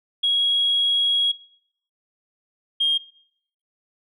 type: tone pair in turn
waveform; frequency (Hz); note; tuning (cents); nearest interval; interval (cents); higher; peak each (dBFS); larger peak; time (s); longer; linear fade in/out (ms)
sine; 3311 / 3228; G#7 / G#7; -6 / -50; unison; 44; first; -16; neither; 0.23-1.32 / 2.8-2.98; first; 10
effects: noise-tail reverb RT60 0.7 s tail -22 dB re dry + tanh soft clip ceiling -12 dBFS